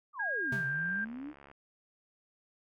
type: exponential two-way sweep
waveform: sine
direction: down then up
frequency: 1248 to 133.5 to 314.4 Hz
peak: -39 dBFS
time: 0.13-1.34 s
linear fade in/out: 50 ms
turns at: 0.66 s
type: tone with pitch glide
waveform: sine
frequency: 1633 to 1588.3 Hz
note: G#6 to G6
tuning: -30 to +22 cents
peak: -31 dBFS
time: 0.19-1.05 s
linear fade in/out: 10 ms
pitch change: -48 cents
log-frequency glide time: 0.36-0.62 s
type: tone with exponential decay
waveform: square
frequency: 131.4 Hz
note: C3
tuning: 8 cents sharp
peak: -34 dBFS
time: 0.52-0.82 s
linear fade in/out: 5 ms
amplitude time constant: 65 ms
type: click train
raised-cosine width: 0.5 ms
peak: -38 dBFS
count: 70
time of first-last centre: 0.53-1.514 s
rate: 70.1 Hz
effects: none